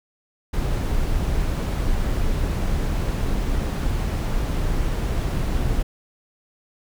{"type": "noise", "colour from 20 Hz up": "brown", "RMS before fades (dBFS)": -22, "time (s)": [0.53, 5.83], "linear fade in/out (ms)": 10, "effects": []}